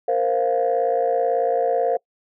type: chord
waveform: sine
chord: Bb suspended second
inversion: none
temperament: just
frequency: 466.2 / 524.4 / 699.2 Hz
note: Bb4 / C5 / F5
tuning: 0 / +4 / +2 cents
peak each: -21 dBFS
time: 0.08-1.97 s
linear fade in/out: 5 ms
effects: noise-tail reverb RT60 0.1 s tail -25 dB re dry + tanh soft clip ceiling -11 dBFS